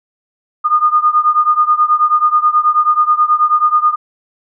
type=beating tone pair; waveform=sine; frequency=1219 / 1228.3 Hz; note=D#6 / D#6; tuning=-36 / -23 cents; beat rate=9.3 Hz; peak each=-11 / -13 dBFS; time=0.64-3.96 s; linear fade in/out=20 ms; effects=none